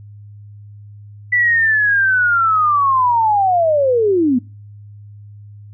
sine linear sweep, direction down, 1981 to 233.1 Hz, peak -11 dBFS, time 1.32-4.39 s, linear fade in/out 10 ms, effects noise-tail reverb RT60 0.4 s tail -26 dB re dry + added 103 Hz sine -35 dBFS peak until 5.73 s

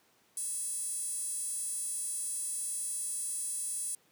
5% pulse tone with high-pass filter, 659.3 Hz, E5, in tune, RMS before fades -36 dBFS, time 0.37-3.95 s, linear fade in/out 2 ms, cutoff 10000 Hz, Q 6.5, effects pink hiss -67 dBFS RMS until 4.11 s + high-pass 200 Hz 12 dB/octave

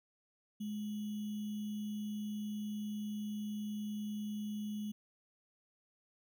sine tone with sample-and-hold, 209.8 Hz, G#3, 18 cents sharp, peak -37 dBFS, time 0.6-4.92 s, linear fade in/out 10 ms, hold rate 3150 Hz, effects none

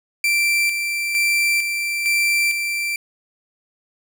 40% pulse tone with tremolo, 2349 Hz, D7, in tune, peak -15 dBFS, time 0.24-2.96 s, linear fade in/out 2 ms, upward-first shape square, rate 1.1 Hz, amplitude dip 45%, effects none

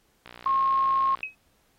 click train, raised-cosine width 0.3 ms, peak -26 dBFS, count 58, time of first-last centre 0.26-1.207 s, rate 60.2 Hz
sine tone, 1077 Hz, C6, 50 cents sharp, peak -20 dBFS, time 0.46-1.15 s, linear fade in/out 2 ms
sine tone with exponential decay, 2548 Hz, D#7, 41 cents sharp, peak -22 dBFS, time 1.23-1.35 s, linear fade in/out 2 ms, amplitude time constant 26 ms
effects pink hiss -67 dBFS RMS until 1.78 s + AAC 48 kbps

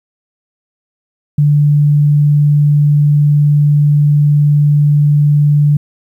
sine tone, 146.83 Hz, D3, in tune, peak -6 dBFS, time 1.38-5.77 s, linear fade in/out 5 ms, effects 8-bit

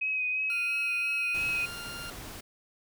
sine tone with vibrato, 2525 Hz, D#7, 25 cents sharp, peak -27 dBFS, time 0.01-1.66 s, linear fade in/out 10 ms, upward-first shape sine, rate 2.9 Hz, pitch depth 22 cents each way
20% pulse tone, 1396.9 Hz, F6, in tune, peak -34 dBFS, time 0.5-2.1 s, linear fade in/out 0 ms
pink noise, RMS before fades -43 dBFS, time 1.34-2.41 s, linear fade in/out 10 ms
effects none

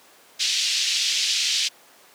white band-pass noise, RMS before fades -23 dBFS, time 0.39-1.69 s, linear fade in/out 20 ms, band 2600 to 5600 Hz, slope 24 dB/octave, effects pink hiss -51 dBFS RMS until 2.14 s + high-pass 400 Hz 12 dB/octave

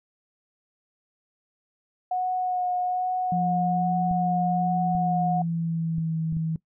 sine tone with vibrato, 730 Hz, F#5, 24 cents flat, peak -23 dBFS, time 2.11-5.42 s, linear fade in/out 5 ms, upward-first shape sine, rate 1.2 Hz, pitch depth 16 cents each way
sine tone with pitch glide, 174.61 to 161.05 Hz, F3 to E3, 0 to -40 cents, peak -24 dBFS, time 3.32-6.56 s, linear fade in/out 2 ms, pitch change -140 cents, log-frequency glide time 4.68-6.18 s
clicks, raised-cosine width 5 ms, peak -25 dBFS, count 5, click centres 4.112 / 4.951 / 5.983 / 6.326 / 6.368 s
effects noise-tail reverb RT60 0.1 s tail -20 dB re dry

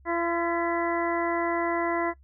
harmonic tone with a mistuned harmonic, 340 Hz, F4, 46 cents flat, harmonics 1 / 2 / 3 / 4 / 5 / 6, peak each -28 / -30 / -31 / -36 / -37 / -34 dBFS, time 0.05-2.14 s, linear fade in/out 50 ms, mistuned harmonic 6, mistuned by -43 cents, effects noise-tail reverb RT60 0.1 s tail -21 dB re dry + added 67 Hz sine -52 dBFS peak until 2.23 s

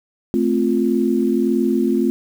sine chord, F major, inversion first, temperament equal, 220 / 261.6 / 349.2 Hz, A3 / C4 / F4, 0 / 0 / 0 cents, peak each -19 dBFS, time 0.34-2.1 s, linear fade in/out 0 ms, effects 7-bit

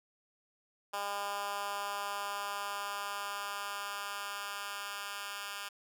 10% pulse tone with high-pass filter sweep, 202 Hz, G#3, 48 cents flat, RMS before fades -39 dBFS, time 0.93-5.69 s, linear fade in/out 10 ms, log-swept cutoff 810 to 1700 Hz, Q 1.4, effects none

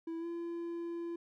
triangle tone with pitch glide, 329.6 to 339.8 Hz, E4 to F4, 0 to -47 cents, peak -35 dBFS, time 0.07-1.16 s, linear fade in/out 5 ms, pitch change +53 cents, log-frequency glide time 0.19-0.26 s, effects none

